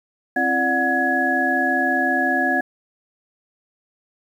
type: tone cluster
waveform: sine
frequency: 264.2 / 338.8 / 590 / 730 / 1680 Hz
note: C4 / E4 / D5 / F#5 / G#6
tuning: +17 / +48 / +8 / -24 / +19 cents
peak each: -24 / -28 / -29 / -22 / -20 dBFS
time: 0.36-2.61 s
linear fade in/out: 5 ms
effects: 8-bit